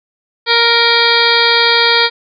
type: harmonic tone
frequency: 467.3 Hz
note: A#4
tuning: 4 cents sharp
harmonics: 1 / 2 / 3 / 4 / 5 / 7 / 8 / 9 / 10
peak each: -17 / -17 / -17 / -17 / -17 / -17 / -17 / -17 / -17 dBFS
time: 0.46-2.1 s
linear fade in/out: 50 ms
effects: none